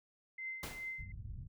sine tone with tremolo, 2072 Hz, C7, 17 cents flat, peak -38 dBFS, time 0.38-1.12 s, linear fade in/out 5 ms, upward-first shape triangle, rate 2.5 Hz, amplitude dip 95%
pink noise with exponential decay, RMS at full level -40 dBFS, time 0.63-1.02 s, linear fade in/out 2 ms, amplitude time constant 83 ms
white low-pass noise, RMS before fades -46 dBFS, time 0.98-1.48 s, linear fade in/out 20 ms, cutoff 120 Hz, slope 24 dB/octave
effects none

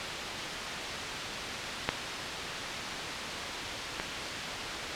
clicks, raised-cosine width 0.3 ms, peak -8 / -15 dBFS, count 2, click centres 1.89 / 3.999 s, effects white hiss -33 dBFS RMS until 4.95 s + low-pass 4000 Hz 12 dB/octave

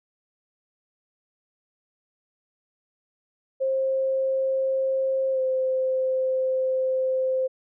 sine tone with pitch glide, 531 to 520.7 Hz, C5 to C5, +25 to -8 cents, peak -21 dBFS, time 3.6-7.48 s, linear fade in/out 20 ms, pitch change -33 cents, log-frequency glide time 5.32-5.4 s, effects none

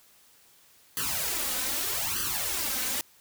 white noise with flanger, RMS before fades -30 dBFS, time 0.97-3.01 s, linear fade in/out 0 ms, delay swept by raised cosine 0.65 to 3.95 ms, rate 0.81 Hz, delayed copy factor +0.95, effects white hiss -59 dBFS RMS until 3.2 s

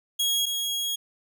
sawtooth tone pair in turn, 3301 / 3301 Hz, G#7 / G#7, -11 / -11 cents, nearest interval unison, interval 0 cents, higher neither, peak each -19 / -23 dBFS, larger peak first, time 0.19-0.46 / 0.46-0.96 s, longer second, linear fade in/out 10 ms, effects none

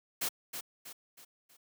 white noise with echo, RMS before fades -33 dBFS, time 0.21-0.29 s, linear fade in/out 10 ms, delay 320 ms, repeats 4, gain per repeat -7 dB, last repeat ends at 1.57 s, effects high-pass 150 Hz 12 dB/octave

